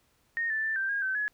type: tone with pitch steps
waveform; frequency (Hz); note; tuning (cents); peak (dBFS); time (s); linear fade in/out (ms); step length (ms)
sine; 1850 / 1760 / 1771 / 1568 / 1628 / 1538 / 1692; A#6 / A6 / A6 / G6 / G#6 / G6 / G#6; -14 / 0 / +11 / 0 / -35 / -33 / +32; -27; 0.37-1.28; 0; 130
effects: pink hiss -69 dBFS RMS until 1.33 s